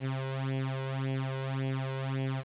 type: tone with flanger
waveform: sawtooth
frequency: 133.5 Hz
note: C3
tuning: 35 cents sharp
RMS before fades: -33 dBFS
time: 0-2.44 s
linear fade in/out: 50 ms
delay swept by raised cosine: 0.36 to 2.06 ms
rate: 1.8 Hz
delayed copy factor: +0.85
effects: resampled to 8000 Hz + 9-bit